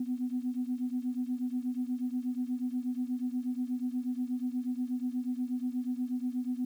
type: beating tone pair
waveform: sine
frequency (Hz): 246.9 / 255.2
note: B3 / C4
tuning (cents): 0 / -43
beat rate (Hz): 8.3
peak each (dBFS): -32 / -34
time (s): 0-6.65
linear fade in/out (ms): 5
effects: tanh soft clip ceiling -23 dBFS + 10-bit